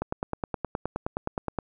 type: click train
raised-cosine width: 1 ms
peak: -14 dBFS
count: 16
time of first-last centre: 0.02-1.587 s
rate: 9.57 Hz
effects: none